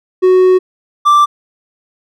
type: tone pair in turn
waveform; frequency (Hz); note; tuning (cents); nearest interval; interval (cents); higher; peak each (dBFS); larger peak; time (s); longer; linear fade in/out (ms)
triangle; 370 / 1174.7; F#4 / D6; 0 / 0; octave + minor sixth; 2000; second; -3; neither; 0.22-0.59 / 1.05-1.26; first; 20
effects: none